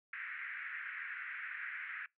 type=band-pass noise; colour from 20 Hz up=pink; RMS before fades=-44 dBFS; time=0.13-2.06 s; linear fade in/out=2 ms; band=1500 to 2200 Hz; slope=48 dB/octave; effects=noise-tail reverb RT60 0.2 s tail -25 dB re dry